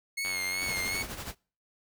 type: tone with vibrato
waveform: sawtooth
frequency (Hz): 2165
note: C#7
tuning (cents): -41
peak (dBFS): -27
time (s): 0.17-1.03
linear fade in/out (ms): 10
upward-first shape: sine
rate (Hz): 2.7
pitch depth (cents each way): 46
type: click train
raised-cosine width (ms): 0.3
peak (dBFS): -23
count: 71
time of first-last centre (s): 0.25-1.009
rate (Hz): 92.2
type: noise with tremolo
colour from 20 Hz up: pink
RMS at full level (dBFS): -37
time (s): 0.6-1.35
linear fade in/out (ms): 50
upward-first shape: sine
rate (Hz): 12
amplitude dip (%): 60
effects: noise-tail reverb RT60 0.4 s tail -26 dB re dry